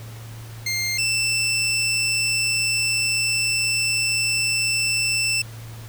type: tone pair in turn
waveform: 20% pulse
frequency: 2111 / 2666 Hz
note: C7 / E7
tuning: +15 / +19 cents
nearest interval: major third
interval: 404 cents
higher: second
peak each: -17 / -15 dBFS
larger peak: second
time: 0.66-0.98 / 0.98-5.42 s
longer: second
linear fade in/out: 5 ms
effects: added 113 Hz sine -35 dBFS peak until 5.88 s + pink hiss -44 dBFS RMS until 5.88 s